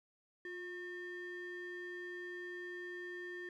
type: ring-modulated tone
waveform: triangle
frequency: 725 Hz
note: F#5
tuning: 35 cents flat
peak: -38 dBFS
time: 0.45-3.49 s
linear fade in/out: 2 ms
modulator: 1080 Hz
effects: none